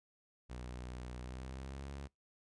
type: tone with pitch glide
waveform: sawtooth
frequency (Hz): 61.74 to 69.3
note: B1 to C#2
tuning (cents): 0 to 0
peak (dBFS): -40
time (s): 0.49-2.08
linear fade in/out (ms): 20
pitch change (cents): +200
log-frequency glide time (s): 1.19-1.89
effects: noise-tail reverb RT60 0.2 s tail -26 dB re dry + resampled to 22050 Hz